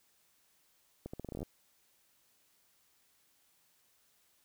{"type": "accelerating click train", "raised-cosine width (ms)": 2, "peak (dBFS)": -28, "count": 12, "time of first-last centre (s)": [1.06, 1.43], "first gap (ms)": 75, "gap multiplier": 0.82, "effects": ["white hiss -71 dBFS RMS until 4.44 s"]}